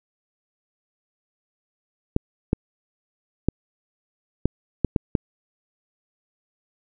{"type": "clicks", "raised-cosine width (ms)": 3, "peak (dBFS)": -5, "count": 7, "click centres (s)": [2.164, 2.531, 3.486, 4.456, 4.847, 4.962, 5.152], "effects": []}